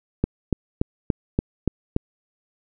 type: click train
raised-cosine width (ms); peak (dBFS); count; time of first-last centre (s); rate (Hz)
3; -6; 7; 0.24-1.964; 3.48
effects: none